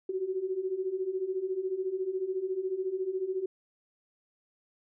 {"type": "beating tone pair", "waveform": "sine", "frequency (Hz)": [366.3, 380.3], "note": ["F#4", "F#4"], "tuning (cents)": [-17, 48], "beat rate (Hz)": 14, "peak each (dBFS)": [-35, -31], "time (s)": [0.09, 3.46], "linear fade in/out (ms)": 5, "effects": []}